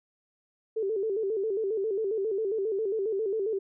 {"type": "tone with vibrato", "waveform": "sine", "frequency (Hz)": 415.3, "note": "G#4", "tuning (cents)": 0, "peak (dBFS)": -26, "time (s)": [0.76, 3.59], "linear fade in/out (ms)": 10, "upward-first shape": "square", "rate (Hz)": 7.4, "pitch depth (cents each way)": 110, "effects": []}